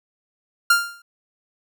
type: tone with exponential decay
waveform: 45% pulse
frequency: 1396.9 Hz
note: F6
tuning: in tune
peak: -10 dBFS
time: 0.7-1.02 s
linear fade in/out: 5 ms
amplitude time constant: 69 ms
effects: none